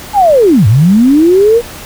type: linear two-way sweep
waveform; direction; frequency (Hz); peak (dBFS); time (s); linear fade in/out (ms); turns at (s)
sine; down then up; 864 to 95.6 to 484.1; -3; 0.13-1.62; 50; 0.67
effects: pink hiss -28 dBFS RMS until 1.85 s